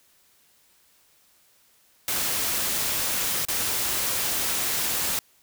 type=noise with dropouts; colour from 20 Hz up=white; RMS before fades=-26 dBFS; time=2.08-5.19 s; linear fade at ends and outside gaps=1 ms; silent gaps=3.451-3.485 s; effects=white hiss -61 dBFS RMS until 5.42 s